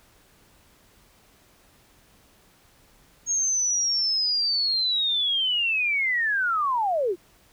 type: linear sweep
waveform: sine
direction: down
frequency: 6590 to 325.3 Hz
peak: -21 dBFS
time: 3.26-7.16 s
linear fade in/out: 50 ms
effects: pink hiss -58 dBFS RMS until 7.52 s